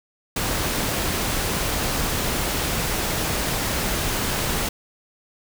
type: noise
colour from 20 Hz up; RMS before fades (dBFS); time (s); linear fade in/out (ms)
pink; -24; 0.36-4.69; 5
effects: none